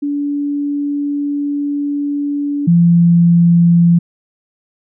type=tone pair in turn; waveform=sine; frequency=287.6 / 171.01 Hz; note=D4 / F3; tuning=-36 / -36 cents; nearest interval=major sixth; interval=900 cents; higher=first; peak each=-15 / -6 dBFS; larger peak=second; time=0.02-2.67 / 2.67-3.99 s; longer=first; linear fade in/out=10 ms; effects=none